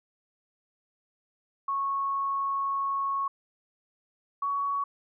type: tone pair in turn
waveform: sine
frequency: 1102 / 1121.9 Hz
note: C#6 / C#6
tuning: -11 / +20 cents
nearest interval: unison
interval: 31 cents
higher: second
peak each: -26 dBFS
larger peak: neither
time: 1.68-3.28 / 4.42-4.84 s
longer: first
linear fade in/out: 5 ms
effects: none